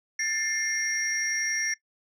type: tone cluster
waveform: sine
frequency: 1775 / 2121 / 5640 Hz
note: A6 / C7 / F8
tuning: +15 / +23 / +16 cents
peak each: -29 dBFS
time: 0.19-1.74 s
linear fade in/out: 5 ms
effects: noise-tail reverb RT60 0.1 s tail -19 dB re dry + tanh soft clip ceiling -20 dBFS